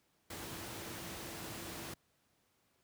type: tone in noise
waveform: sine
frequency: 333.9 Hz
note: E4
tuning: 22 cents sharp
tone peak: -53 dBFS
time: 0.3-1.94 s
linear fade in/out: 5 ms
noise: pink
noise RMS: -45 dBFS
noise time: 0.3-1.94 s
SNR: -11 dB
effects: pink hiss -75 dBFS RMS until 2.83 s + high-pass 80 Hz 12 dB/octave